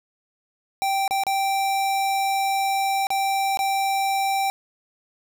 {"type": "tone with dropouts", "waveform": "square", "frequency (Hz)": 782, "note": "G5", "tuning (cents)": -4, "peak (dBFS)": -21, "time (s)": [0.82, 4.5], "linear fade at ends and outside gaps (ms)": 0, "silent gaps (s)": [[1.078, 1.109], [1.236, 1.267], [3.069, 3.104], [3.572, 3.591]], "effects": []}